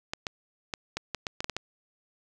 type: clicks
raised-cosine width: 0.2 ms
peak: -14 dBFS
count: 10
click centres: 0.135 / 0.268 / 0.738 / 0.97 / 1.147 / 1.268 / 1.405 / 1.444 / 1.497 / 1.566 s
effects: none